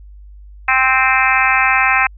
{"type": "harmonic tone with a mistuned harmonic", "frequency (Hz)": 261.6, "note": "C4", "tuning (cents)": 0, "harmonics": [3, 4, 5, 6, 7, 8, 9, 10], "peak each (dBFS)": [-19, -19, -19, -19, -19, -19, -19, -19], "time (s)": [0.68, 2.07], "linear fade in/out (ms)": 5, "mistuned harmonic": 10, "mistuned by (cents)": -22, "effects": ["added 50 Hz sine -35 dBFS peak until 2.17 s"]}